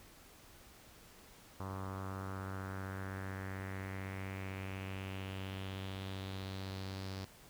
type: tone with low-pass filter sweep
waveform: sawtooth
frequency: 95.8 Hz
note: G2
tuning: 39 cents flat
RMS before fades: -43 dBFS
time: 1.6-7.25 s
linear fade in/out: 0 ms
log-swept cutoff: 1100 to 4900 Hz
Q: 3.5
effects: pink hiss -59 dBFS RMS until 7.49 s